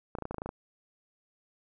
clicks, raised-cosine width 1 ms, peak -22 dBFS, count 10, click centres 0.152 / 0.186 / 0.223 / 0.254 / 0.31 / 0.344 / 0.383 / 0.419 / 0.46 / 0.491 s, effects none

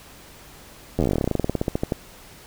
slowing click train, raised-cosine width 2 ms, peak -8 dBFS, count 26, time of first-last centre 0.99-1.922 s, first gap 11 ms, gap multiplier 1.09, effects pink hiss -46 dBFS RMS until 2.46 s

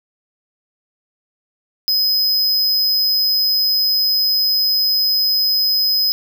square tone, 5050 Hz, D#8, 25 cents sharp, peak -14 dBFS, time 1.88-6.12 s, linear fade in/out 0 ms, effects none

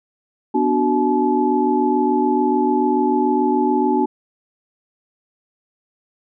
sine tone cluster, 248.4 / 295.3 / 373.1 / 860 Hz, B3 / D4 / F#4 / A5, +10 / +10 / +14 / -40 cents, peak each -20 dBFS, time 0.54-4.06 s, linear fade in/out 10 ms, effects none

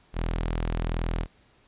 sawtooth tone, 41.2 Hz, E1, in tune, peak -22 dBFS, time 0.13-1.27 s, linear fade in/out 50 ms, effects pink hiss -61 dBFS RMS until 1.67 s + resampled to 8000 Hz

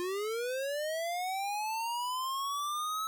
square linear sweep, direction up, 349.2 to 1300 Hz, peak -33 dBFS, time 0-3.07 s, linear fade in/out 0 ms, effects none

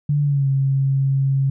sine tone with pitch glide, 145.8 to 136.04 Hz, D3 to C#3, -12 to -32 cents, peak -15 dBFS, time 0.09-1.5 s, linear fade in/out 5 ms, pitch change -120 cents, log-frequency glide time 0.22-0.48 s, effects none

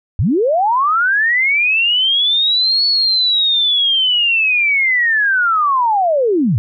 sine linear two-way sweep, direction up then down, 70.4 to 4435 to 92.2 Hz, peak -11 dBFS, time 0.19-6.58 s, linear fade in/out 0 ms, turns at 2.86 s, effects none

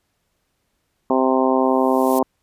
harmonic tone, 130.81 Hz, C3, in tune, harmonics 2 / 3 / 4 / 5 / 6 / 7 / 8, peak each -19 / -21 / -22 / -23 / -24 / -24 / -25 dBFS, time 1.1-2.23 s, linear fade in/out 2 ms
violet noise with exponential growth, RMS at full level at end -25 dBFS, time 1.59-2.19 s, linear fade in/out 2 ms, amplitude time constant 130 ms
effects pink hiss -70 dBFS RMS until 2.42 s + resampled to 32000 Hz

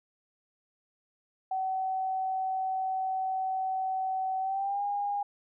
sine tone with pitch glide, 758 to 812.4 Hz, F#5 to G#5, +42 to -38 cents, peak -28 dBFS, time 1.51-5.23 s, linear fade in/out 5 ms, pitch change +120 cents, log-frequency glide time 4.4-4.83 s, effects none

